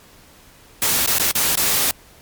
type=noise with dropouts; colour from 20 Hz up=white; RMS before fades=-18 dBFS; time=0.82-1.91 s; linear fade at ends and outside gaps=0 ms; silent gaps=1.061-1.075 / 1.184-1.198 / 1.313-1.353 / 1.554-1.574 s; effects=pink hiss -48 dBFS RMS until 2.21 s + MP3 96 kbps